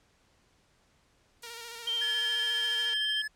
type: noise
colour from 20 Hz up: violet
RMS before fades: -41 dBFS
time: 1.42-2.86 s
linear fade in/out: 5 ms
type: tone with vibrato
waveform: 5% pulse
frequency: 466.2 Hz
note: A#4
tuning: in tune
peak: -30 dBFS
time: 1.43-2.94 s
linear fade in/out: 5 ms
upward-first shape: square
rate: 14 Hz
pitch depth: 30 cents each way
type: tone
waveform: sine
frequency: 3156 Hz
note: G7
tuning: 11 cents sharp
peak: -28 dBFS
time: 1.87-3.22 s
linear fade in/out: 5 ms
type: tone with tremolo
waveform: square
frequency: 1718 Hz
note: A6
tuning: 42 cents flat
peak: -33 dBFS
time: 2.01-3.28 s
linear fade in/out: 10 ms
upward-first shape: square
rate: 13 Hz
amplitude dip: 25%
effects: pink hiss -67 dBFS RMS until 3.35 s + low-pass 8000 Hz 12 dB/octave